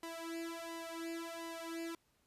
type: tone with flanger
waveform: sawtooth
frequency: 332 Hz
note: E4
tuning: 12 cents sharp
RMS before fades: -44 dBFS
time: 0.03-1.95 s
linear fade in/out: 2 ms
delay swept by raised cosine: 1 to 2.6 ms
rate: 1.4 Hz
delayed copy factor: +1
effects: pink hiss -75 dBFS RMS until 2.26 s + resampled to 32000 Hz